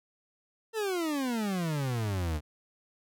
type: exponential sweep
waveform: 40% pulse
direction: down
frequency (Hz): 457.8 to 72.3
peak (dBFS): -28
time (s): 0.73-2.41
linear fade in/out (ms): 50
effects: none